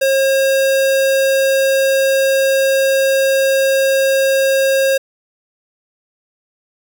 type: tone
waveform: square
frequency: 539 Hz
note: C#5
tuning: 49 cents flat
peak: -12 dBFS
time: 0.01-4.98 s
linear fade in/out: 10 ms
effects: none